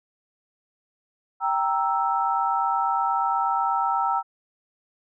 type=chord; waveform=sine; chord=E diminished; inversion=first; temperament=equal; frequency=784 / 932.3 / 1318.5 Hz; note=G5 / Bb5 / E6; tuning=0 / 0 / 0 cents; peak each=-25 dBFS; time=1.4-4.23 s; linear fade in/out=50 ms; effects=none